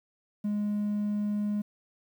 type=tone; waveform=triangle; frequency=207.7 Hz; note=G#3; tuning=in tune; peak=-24 dBFS; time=0.44-1.62 s; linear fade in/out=10 ms; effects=tanh soft clip ceiling -21 dBFS + 10-bit